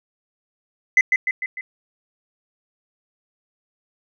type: tone with echo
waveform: sine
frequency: 2030 Hz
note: B6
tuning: 47 cents sharp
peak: -8 dBFS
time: 0.97-1.01 s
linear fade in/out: 2 ms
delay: 150 ms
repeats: 4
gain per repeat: -5 dB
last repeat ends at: 1.61 s
effects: tanh soft clip ceiling -7 dBFS